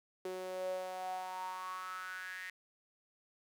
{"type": "tone with high-pass filter sweep", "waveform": "sawtooth", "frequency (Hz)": 185, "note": "F#3", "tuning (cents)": 0, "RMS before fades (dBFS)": -42, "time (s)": [0.25, 2.5], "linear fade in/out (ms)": 2, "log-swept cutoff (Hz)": [410, 1900], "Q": 8.3, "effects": []}